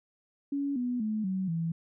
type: tone with pitch steps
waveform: sine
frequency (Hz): 281.2 / 246.2 / 215.6 / 188.77 / 165.28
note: C#4 / B3 / A3 / F#3 / E3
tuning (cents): +25 / -5 / -35 / +35 / +5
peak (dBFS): -28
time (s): 0.52-1.72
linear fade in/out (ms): 5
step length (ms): 240
effects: none